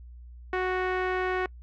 sawtooth tone with low-pass filter, 369.2 Hz, F#4, 4 cents flat, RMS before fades -28 dBFS, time 0.53-1.46 s, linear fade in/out 2 ms, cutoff 1900 Hz, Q 2, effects noise-tail reverb RT60 0.1 s tail -26 dB re dry + added 60 Hz sine -43 dBFS peak until 1.62 s

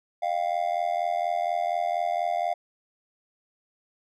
triangle tone with amplitude modulation, 698.5 Hz, F5, in tune, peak -18 dBFS, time 0.22-2.54 s, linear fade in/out 10 ms, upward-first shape sine, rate 84.2 Hz, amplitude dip 95%, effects none

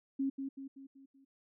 sine tone with echo, 271.6 Hz, C#4, 35 cents flat, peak -30 dBFS, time 0.19-0.3 s, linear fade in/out 10 ms, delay 190 ms, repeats 5, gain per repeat -6 dB, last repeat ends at 1.25 s, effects none

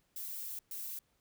violet noise bursts at uneven times, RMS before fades -42 dBFS, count 2, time 0.16-0.59 / 0.71-0.99 s, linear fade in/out 2 ms, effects pink hiss -75 dBFS RMS until 1.2 s

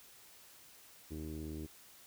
sawtooth tone with low-pass filter, 77.78 Hz, D#2, in tune, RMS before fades -43 dBFS, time 1.1-1.67 s, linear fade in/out 20 ms, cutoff 340 Hz, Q 4.7, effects white hiss -59 dBFS RMS until 2.06 s

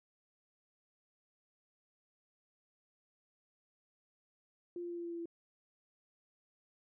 sine tone with pitch steps, 349.2 / 347.2 / 345.2 / 343.2 / 341.2 / 339.3 / 337.3 Hz, F4 / F4 / F4 / F4 / F4 / F4 / E4, 0 / -10 / -20 / -30 / -40 / -50 / +40 cents, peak -39 dBFS, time 4.76-5.257 s, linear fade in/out 2 ms, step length 71 ms, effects none

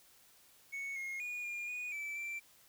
triangle tone with pitch steps, 2215 / 2150 / 2448 / 2413 / 2465 / 2317 / 2346 Hz, C#7 / C7 / D#7 / D7 / D#7 / D7 / D7, -2 / +47 / -29 / +46 / -17 / -24 / -2 cents, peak -37 dBFS, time 0.72-2.4 s, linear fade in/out 20 ms, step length 240 ms, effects white hiss -64 dBFS RMS until 2.68 s

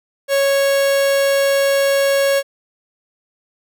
45% pulse tone, 553 Hz, C#5, 4 cents flat, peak -13 dBFS, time 0.28-2.43 s, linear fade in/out 50 ms, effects none

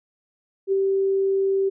sine tone with ADSR envelope, 388.8 Hz, G4, 14 cents flat, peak -16 dBFS, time 0.67-1.7 s, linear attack 53 ms, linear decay 11 ms, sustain -2 dB, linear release 19 ms, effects none

